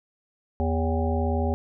harmonic tone with a mistuned harmonic, 80.5 Hz, E2, 41 cents flat, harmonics 1 / 3 / 5 / 7 / 9 / 10, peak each -24 / -29 / -31 / -32 / -34 / -34 dBFS, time 0.6-1.54 s, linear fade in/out 0 ms, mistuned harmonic 9, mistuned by +52 cents, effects none

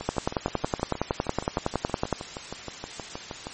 two click trains, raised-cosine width 1 ms, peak -9 / -19 dBFS, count 23 / 23, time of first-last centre 0.09-2.127 / 0.01-3.469 s, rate 10.8 / 6.36 Hz, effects white hiss -40 dBFS RMS until 3.53 s + MP3 32 kbps

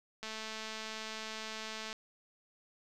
click train, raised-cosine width 0.2 ms, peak -25 dBFS, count 373, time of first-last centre 0.23-1.929 s, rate 219 Hz, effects none

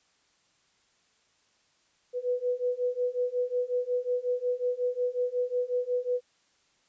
sine beating tone pair, 491.7 / 497.2 Hz, B4 / B4, -8 / +12 cents, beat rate 5.5 Hz, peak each -30 / -29 dBFS, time 2.13-6.21 s, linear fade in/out 50 ms, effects white hiss -68 dBFS RMS until 6.88 s + resampled to 16000 Hz

